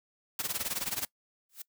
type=noise with tremolo; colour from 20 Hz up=white; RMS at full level=-31 dBFS; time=0.39-1.05 s; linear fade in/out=2 ms; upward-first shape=sine; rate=19 Hz; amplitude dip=85%
type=noise with exponential growth; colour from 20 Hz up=blue; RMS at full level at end=-37 dBFS; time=1.49-1.62 s; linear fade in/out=5 ms; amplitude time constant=28 ms
effects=noise-tail reverb RT60 0.1 s tail -23 dB re dry